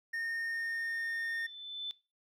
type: tone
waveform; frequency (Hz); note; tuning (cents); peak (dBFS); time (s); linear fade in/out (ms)
triangle; 1834; A#6; -29; -32; 0.13-1.47; 10
type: tone with exponential growth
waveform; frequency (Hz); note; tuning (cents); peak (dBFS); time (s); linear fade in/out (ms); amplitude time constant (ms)
sine; 3520; A7; 0; -34; 0.53-1.91; 0; 300
effects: noise-tail reverb RT60 0.3 s tail -21 dB re dry